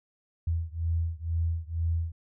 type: beating tone pair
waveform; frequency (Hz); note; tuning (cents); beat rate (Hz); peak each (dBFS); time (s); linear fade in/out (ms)
sine; 82.1 / 84.2; E2 / E2; -6 / +37; 2.1; -29 / -30; 0.47-2.12; 5
effects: none